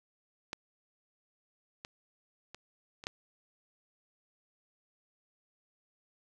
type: clicks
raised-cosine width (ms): 0.2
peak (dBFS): -19 / -25 / -28 / -29 / -16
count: 5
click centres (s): 0.531 / 1.849 / 2.546 / 3.039 / 3.069
effects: none